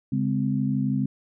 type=tone cluster; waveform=sine; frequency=138.8 / 205.3 / 257.6 Hz; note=C#3 / G#3 / C4; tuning=+3 / -20 / -27 cents; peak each=-26 dBFS; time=0.12-1.06 s; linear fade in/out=5 ms; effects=none